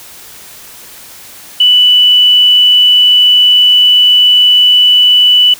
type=tone; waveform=sine; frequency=2973 Hz; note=F#7; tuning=8 cents sharp; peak=-3 dBFS; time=1.6-5.54 s; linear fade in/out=5 ms; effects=white hiss -33 dBFS RMS until 5.59 s